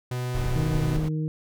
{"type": "tone", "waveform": "45% pulse", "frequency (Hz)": 124.7, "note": "B2", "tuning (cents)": 17, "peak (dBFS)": -27, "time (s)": [0.11, 0.97], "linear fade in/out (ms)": 5}
{"type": "noise", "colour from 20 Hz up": "brown", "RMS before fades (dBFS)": -29, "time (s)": [0.34, 1.09], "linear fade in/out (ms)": 10}
{"type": "harmonic tone", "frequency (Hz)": 155.56, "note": "D#3", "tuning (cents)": 0, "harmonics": [1, 2, 3], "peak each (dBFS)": [-25, -33, -39], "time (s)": [0.56, 1.28], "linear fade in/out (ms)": 0}
{"effects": []}